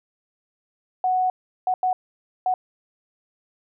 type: tone bursts at uneven times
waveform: sine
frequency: 740 Hz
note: F#5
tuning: in tune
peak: -18 dBFS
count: 4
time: 1.04-1.3 / 1.67-1.74 / 1.83-1.93 / 2.46-2.54 s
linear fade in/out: 2 ms
effects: none